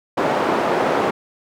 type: band-pass noise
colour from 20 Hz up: white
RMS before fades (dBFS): -19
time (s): 0.17-1.11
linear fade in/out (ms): 10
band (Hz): 250 to 810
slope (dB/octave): 12
effects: none